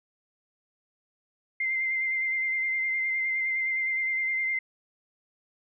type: tone with vibrato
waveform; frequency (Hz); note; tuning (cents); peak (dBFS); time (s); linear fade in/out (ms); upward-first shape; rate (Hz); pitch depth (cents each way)
sine; 2088; C7; -4; -25; 1.6-4.59; 5; sine; 9.7; 21
effects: none